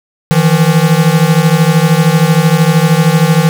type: beating tone pair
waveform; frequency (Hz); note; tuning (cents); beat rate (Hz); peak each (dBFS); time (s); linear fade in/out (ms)
square; 155.56 / 168.56; D#3 / E3; 0 / +39; 13; -10; 0.31-3.49; 0
effects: none